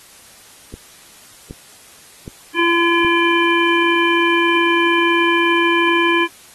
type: click train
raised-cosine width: 3 ms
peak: -17 dBFS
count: 4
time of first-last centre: 0.74-3.048 s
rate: 1.3 Hz
type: harmonic tone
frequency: 340 Hz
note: F4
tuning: 46 cents flat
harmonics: 1 / 3 / 5 / 7 / 9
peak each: -16 / -18 / -20 / -19 / -24 dBFS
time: 2.54-6.28 s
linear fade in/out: 50 ms
effects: white hiss -44 dBFS RMS until 6.54 s + AAC 32 kbps